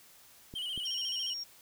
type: clicks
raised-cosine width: 3 ms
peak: -32 dBFS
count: 2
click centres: 0.539 / 0.777 s
type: tone with vibrato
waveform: triangle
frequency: 3050 Hz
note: G7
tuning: 48 cents flat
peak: -33 dBFS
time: 0.55-1.34 s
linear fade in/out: 10 ms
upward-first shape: square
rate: 14 Hz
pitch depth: 60 cents each way
type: tone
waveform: sine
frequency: 5570 Hz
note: F8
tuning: 5 cents flat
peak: -36 dBFS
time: 0.85-1.44 s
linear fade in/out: 10 ms
effects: white hiss -58 dBFS RMS until 1.61 s